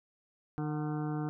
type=harmonic tone with a mistuned harmonic; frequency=151.9 Hz; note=D#3; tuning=41 cents flat; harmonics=1 / 2 / 3 / 5 / 6 / 7 / 8 / 9 / 10; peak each=-34 / -36 / -44 / -44 / -51 / -53 / -51 / -51 / -55 dBFS; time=0.58-1.29 s; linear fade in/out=0 ms; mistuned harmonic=5; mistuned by=-42 cents; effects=none